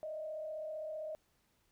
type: tone with frequency modulation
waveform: sine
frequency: 622.3 Hz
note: D#5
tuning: in tune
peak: -39 dBFS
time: 0.03-1.15 s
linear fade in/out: 0 ms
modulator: 35.4 Hz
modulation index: 0.56
effects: pink hiss -75 dBFS RMS until 1.71 s